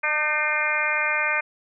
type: harmonic tone with a mistuned harmonic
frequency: 301.5 Hz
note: D4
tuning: 46 cents sharp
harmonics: 2 / 3 / 4 / 5 / 6 / 7 / 8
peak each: -32 / -32 / -30 / -27 / -31 / -26 / -26 dBFS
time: 0.03-1.41 s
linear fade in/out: 10 ms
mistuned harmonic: 5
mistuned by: +35 cents
effects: none